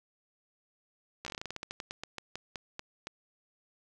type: slowing click train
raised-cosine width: 0.2 ms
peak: -21 dBFS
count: 21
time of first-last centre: 1.25-3.07 s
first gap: 14 ms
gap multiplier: 1.17
effects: none